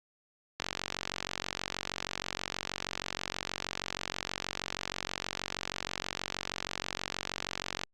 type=click train; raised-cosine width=0.2 ms; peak=-15 dBFS; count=336; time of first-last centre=0.6-7.835 s; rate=46.3 Hz; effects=Opus 48 kbps